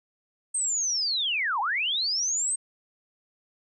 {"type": "linear two-way sweep", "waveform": "sine", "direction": "down then up", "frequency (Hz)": [8480, 784, 8480], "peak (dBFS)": -24, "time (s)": [0.54, 2.56], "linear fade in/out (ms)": 10, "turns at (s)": 1.6, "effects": []}